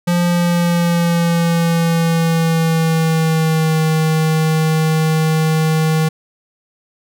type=tone with pitch glide; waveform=square; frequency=174.5 to 158.18 Hz; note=F3 to D#3; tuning=-1 to +29 cents; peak=-13 dBFS; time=0.07-6.09 s; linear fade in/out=10 ms; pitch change=-170 cents; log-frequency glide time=0.26-3.81 s; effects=none